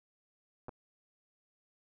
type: clicks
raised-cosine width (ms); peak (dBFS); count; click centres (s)
1; -30; 2; 0.684 / 0.692
effects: none